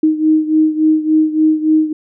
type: beating tone pair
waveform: sine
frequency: 311.1 / 314.6 Hz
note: D#4 / D#4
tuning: 0 / +19 cents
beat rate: 3.5 Hz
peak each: -11 / -15 dBFS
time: 0.03-1.93 s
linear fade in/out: 5 ms
effects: none